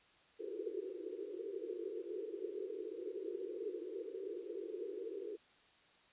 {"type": "band-pass noise", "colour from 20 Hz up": "pink", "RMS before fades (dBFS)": -44, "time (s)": [0.39, 5.37], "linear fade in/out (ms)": 20, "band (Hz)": [340, 470], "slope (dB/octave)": 96, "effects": ["white hiss -67 dBFS RMS until 6.12 s", "resampled to 8000 Hz"]}